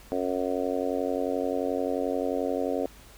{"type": "harmonic tone", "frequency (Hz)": 91.4, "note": "F#2", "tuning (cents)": -21, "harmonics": [3, 4, 5, 6, 7, 8], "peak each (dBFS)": [-31, -35, -31, -32, -34, -37], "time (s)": [0.12, 2.86], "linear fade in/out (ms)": 0, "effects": ["added 50 Hz sine -52 dBFS peak until 3.17 s", "pink hiss -52 dBFS RMS until 3.17 s"]}